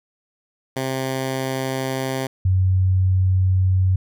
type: tone pair in turn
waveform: 10% pulse / sine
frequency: 132.1 / 93.41 Hz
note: C3 / F#2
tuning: +17 / +17 cents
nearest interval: tritone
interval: 600 cents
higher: first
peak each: -14 dBFS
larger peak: neither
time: 0.76-2.27 / 2.45-3.96 s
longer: neither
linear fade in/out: 5 ms
effects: none